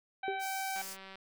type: harmonic tone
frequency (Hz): 771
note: G5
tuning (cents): -29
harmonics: 1 / 2 / 3 / 4 / 5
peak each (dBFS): -36 / -42 / -43 / -53 / -52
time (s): 0.23-0.82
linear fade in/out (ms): 5
type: tone with exponential decay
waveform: sine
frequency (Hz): 392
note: G4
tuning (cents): 0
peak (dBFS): -30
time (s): 0.28-0.47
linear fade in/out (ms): 1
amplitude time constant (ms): 41
type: high-pass noise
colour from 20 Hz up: pink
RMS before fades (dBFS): -44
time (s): 0.39-0.97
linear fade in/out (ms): 50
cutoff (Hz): 4400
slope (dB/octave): 96
type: click train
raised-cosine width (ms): 0.3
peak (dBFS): -33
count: 77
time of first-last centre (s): 0.76-1.156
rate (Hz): 192
effects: none